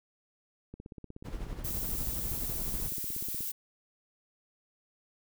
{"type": "click train", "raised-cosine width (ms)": 3, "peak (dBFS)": -31, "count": 45, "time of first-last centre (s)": [0.74, 3.407], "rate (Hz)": 16.5}
{"type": "noise with tremolo", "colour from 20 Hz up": "brown", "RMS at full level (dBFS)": -37, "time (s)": [1.24, 2.9], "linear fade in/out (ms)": 20, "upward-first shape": "sine", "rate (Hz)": 12, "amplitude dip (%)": 45}
{"type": "noise", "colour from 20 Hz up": "violet", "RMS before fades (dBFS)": -36, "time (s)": [1.64, 3.52], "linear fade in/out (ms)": 10}
{"effects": []}